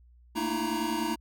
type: tone cluster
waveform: square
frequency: 223.1 / 233.5 / 304.4 / 334.2 / 937 Hz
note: A3 / A#3 / D#4 / E4 / A#5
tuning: +24 / +3 / -38 / +24 / +9 cents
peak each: -37 / -39 / -35 / -34 / -34 dBFS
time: 0.35-1.16 s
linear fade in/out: 20 ms
effects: added 60 Hz sine -54 dBFS peak until 1.2 s